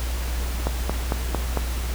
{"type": "click train", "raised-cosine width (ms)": 1, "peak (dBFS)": -9, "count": 5, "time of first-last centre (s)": [0.67, 1.573], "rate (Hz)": 4.43, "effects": ["added 60 Hz sine -24 dBFS peak until 1.94 s", "pink hiss -34 dBFS RMS until 1.94 s"]}